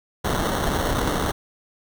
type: noise with sample-and-hold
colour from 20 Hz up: pink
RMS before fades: -23 dBFS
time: 0.24-1.32 s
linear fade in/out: 10 ms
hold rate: 2450 Hz
effects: none